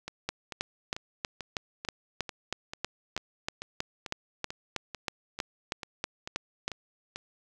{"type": "two click trains", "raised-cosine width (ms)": 0.2, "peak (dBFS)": [-13, -20], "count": [21, 17], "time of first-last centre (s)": [[0.29, 6.68], [0.08, 7.16]], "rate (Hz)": [3.13, 2.26], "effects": []}